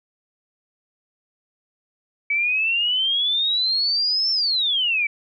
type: exponential two-way sweep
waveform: sine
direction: up then down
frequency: 2275 to 5400 to 2275 Hz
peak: -18 dBFS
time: 2.3-5.07 s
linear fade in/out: 5 ms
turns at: 4.31 s
effects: none